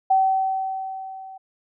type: tone with level ramp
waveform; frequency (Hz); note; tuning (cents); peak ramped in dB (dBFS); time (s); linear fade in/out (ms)
sine; 765; G5; -42; -13 to -37; 0.1-1.38; 10
effects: none